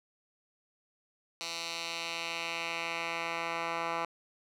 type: tone with band-pass filter sweep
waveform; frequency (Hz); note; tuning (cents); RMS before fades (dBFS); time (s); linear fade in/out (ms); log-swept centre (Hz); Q
10% pulse; 167.3; E3; +26; -36; 1.41-4.05; 0; 4400 to 1400; 1.5
effects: none